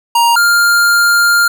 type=tone pair in turn; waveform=square; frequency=938 / 1402.1 Hz; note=A#5 / F6; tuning=+11 / +6 cents; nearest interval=perfect fifth; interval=695 cents; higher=second; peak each=-8 dBFS; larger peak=neither; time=0.15-0.36 / 0.36-1.48 s; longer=second; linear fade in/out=5 ms; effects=none